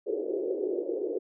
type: band-pass noise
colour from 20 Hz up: white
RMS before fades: -31 dBFS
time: 0.06-1.19 s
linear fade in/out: 20 ms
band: 350 to 470 Hz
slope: 48 dB/octave
effects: none